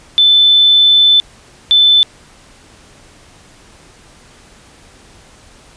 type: tone pair in turn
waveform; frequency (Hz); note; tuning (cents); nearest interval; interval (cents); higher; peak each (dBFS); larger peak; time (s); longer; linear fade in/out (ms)
sine; 3520 / 3520; A7 / A7; 0 / 0; unison; 0; neither; -5; neither; 0.18-1.2 / 1.71-2.03; first; 0
effects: pink hiss -43 dBFS RMS until 5.76 s + resampled to 22050 Hz